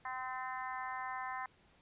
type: harmonic tone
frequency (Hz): 257.3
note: C4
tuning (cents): -29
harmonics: 3 / 4 / 5 / 6 / 7 / 8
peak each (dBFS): -44 / -42 / -48 / -52 / -46 / -51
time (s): 0.05-1.46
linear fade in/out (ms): 2
effects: pink hiss -67 dBFS RMS until 1.81 s + resampled to 8000 Hz